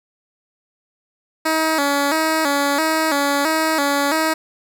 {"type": "tone with vibrato", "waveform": "10% pulse", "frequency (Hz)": 300, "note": "D4", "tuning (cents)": 37, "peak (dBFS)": -8, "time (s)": [1.45, 4.34], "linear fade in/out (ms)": 10, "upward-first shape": "square", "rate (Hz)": 1.5, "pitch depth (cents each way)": 100, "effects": []}